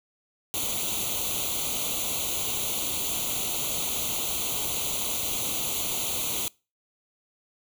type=noise with comb filter; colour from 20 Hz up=white; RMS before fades=-29 dBFS; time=0.54-6.48 s; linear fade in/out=0 ms; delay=0.29 ms; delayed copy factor=+1; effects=noise-tail reverb RT60 0.3 s tail -24 dB re dry